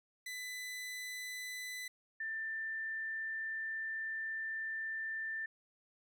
sawtooth / sine tone pair in turn, 2000 / 1781.8 Hz, B6 / A6, +21 / +21 cents, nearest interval major second, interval 200 cents, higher first, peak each -38 / -37 dBFS, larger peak second, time 0.26-1.88 / 2.2-5.46 s, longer second, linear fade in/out 5 ms, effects none

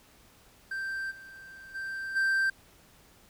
triangle tone with level steps, 1568 Hz, G6, in tune, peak -30 / -44 / -32 / -22 dBFS, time 0.71-2.5 s, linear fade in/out 5 ms, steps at 1.1 / 1.74 / 2.15 s, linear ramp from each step 20 ms, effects pink hiss -59 dBFS RMS until 3.29 s

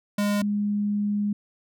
square / sine tone pair in turn, 205 / 206 Hz, G#3 / G#3, -22 / -14 cents, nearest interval unison, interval 8 cents, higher second, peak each -22 dBFS, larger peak neither, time 0.18-0.42 / 0.42-1.33 s, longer second, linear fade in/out 5 ms, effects none

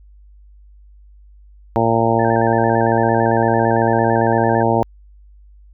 harmonic tone, 114.6 Hz, A#2, 29 cents flat, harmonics 1 / 2 / 3 / 4 / 5 / 6 / 7 / 8, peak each -21 / -21 / -21 / -21 / -21 / -21 / -21 / -21 dBFS, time 1.76-4.83 s, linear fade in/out 0 ms
sine tone with vibrato, 1661.2 Hz, G#6, in tune, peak -27 dBFS, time 2.19-4.63 s, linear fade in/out 5 ms, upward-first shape square, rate 8.9 Hz, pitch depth 89 cents each way
effects added 50 Hz sine -42 dBFS peak until 5.73 s

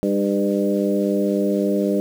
harmonic tone with a mistuned harmonic, 100 Hz, G2, 35 cents sharp, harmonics 2 / 3 / 4 / 5 / 6, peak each -21 / -23 / -24 / -25 / -26 dBFS, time 0.03-2 s, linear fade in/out 0 ms, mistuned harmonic 3, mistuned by +22 cents, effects 7-bit

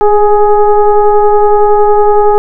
sine tone with frequency modulation, 414.6 Hz, G#4, 3 cents flat, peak -3 dBFS, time 0.01-2.38 s, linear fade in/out 0 ms, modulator 420 Hz, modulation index 1.2, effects none

